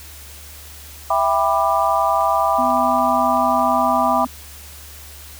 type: chord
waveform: sine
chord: E minor seventh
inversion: none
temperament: just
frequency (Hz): 659.3 / 791.1 / 988.9 / 1186.7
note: E5 / G5 / B5 / D6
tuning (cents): 0 / +16 / +2 / +18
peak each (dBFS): -20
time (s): 1.1-4.25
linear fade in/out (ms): 5
type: clicks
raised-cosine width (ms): 0.2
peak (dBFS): -25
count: 6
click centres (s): 2.209 / 2.704 / 2.914 / 2.986 / 3.373 / 3.595
type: tone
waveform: sine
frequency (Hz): 250.4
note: B3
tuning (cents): +24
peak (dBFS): -23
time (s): 2.58-4.27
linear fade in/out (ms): 10
effects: added 73 Hz sine -40 dBFS peak until 5.39 s + white hiss -40 dBFS RMS until 5.39 s